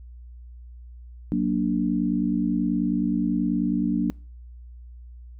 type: chord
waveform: sine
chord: Gb augmented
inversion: none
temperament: equal with one note detuned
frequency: 185 / 235 / 293.7 Hz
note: Gb3 / Bb3 / D4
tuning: 0 / +14 / 0 cents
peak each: -25 dBFS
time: 1.32-4.1 s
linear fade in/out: 0 ms
effects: noise-tail reverb RT60 0.4 s tail -26 dB re dry + added 60 Hz sine -40 dBFS peak until 5.39 s